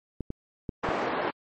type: clicks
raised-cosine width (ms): 3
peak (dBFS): -19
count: 4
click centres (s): 0.207 / 0.304 / 0.692 / 0.889
type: band-pass noise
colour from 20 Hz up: pink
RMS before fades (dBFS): -29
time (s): 0.83-1.31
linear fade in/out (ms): 10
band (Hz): 360 to 1400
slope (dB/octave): 12
effects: MP3 32 kbps